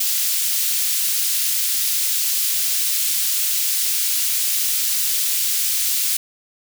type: high-pass noise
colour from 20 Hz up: white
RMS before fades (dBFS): -20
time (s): 0-6.17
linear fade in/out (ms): 5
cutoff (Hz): 3200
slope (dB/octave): 12
effects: none